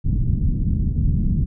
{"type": "low-pass noise", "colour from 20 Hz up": "pink", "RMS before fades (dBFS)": -19, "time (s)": [0.04, 1.46], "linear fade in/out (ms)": 20, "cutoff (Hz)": 200, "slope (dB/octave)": 24, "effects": []}